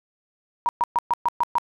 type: tone bursts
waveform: sine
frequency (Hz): 954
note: A#5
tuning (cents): +40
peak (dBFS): -17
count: 7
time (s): 0.66-1.583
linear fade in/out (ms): 0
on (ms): 29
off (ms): 120
effects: none